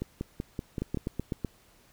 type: two click trains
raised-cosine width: 3 ms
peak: -17 / -19 dBFS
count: 6 / 6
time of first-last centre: 0.82-1.447 / 0.02-0.972 s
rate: 7.97 / 5.25 Hz
effects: pink hiss -61 dBFS RMS until 1.92 s